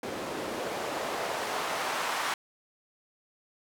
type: noise with band-pass filter sweep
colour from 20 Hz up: white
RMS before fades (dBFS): -33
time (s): 0.03-2.34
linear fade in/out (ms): 2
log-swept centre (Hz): 340 to 1100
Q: 1.1
effects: none